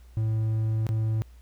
triangle tone with dropouts, 110.2 Hz, A2, 3 cents sharp, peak -21 dBFS, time 0.17-1.22 s, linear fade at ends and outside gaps 0 ms, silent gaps 0.867-0.89 s, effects added 60 Hz sine -47 dBFS peak until 1.41 s + pink hiss -63 dBFS RMS until 1.41 s

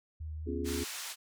sine tone with vibrato, 77.78 Hz, D#2, in tune, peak -37 dBFS, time 0.2-0.84 s, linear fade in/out 10 ms, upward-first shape sine, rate 5.4 Hz, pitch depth 14 cents each way
sine chord, C# dominant seventh, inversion third, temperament just, 249.5 / 277.2 / 346.5 / 415.8 Hz, B3 / C#4 / E#4 / G#4, +18 / 0 / -14 / +2 cents, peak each -39 dBFS, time 0.46-0.85 s, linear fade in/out 20 ms
white band-pass noise, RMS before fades -41 dBFS, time 0.64-1.16 s, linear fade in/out 50 ms, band 1000 to 8600 Hz, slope 12 dB/octave
effects none

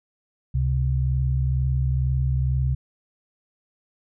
sine tone pair together, 68.66 / 130.81 Hz, C#2 / C3, -16 / 0 cents, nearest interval major seventh, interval 1116 cents, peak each -22 dBFS, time 0.54-2.75 s, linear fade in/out 10 ms, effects none

